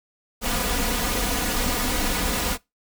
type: noise with comb filter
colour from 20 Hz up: pink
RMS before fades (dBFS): -24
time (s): 0.41-2.58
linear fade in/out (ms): 50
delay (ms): 4.1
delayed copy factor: +0.75
effects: noise-tail reverb RT60 0.2 s tail -22 dB re dry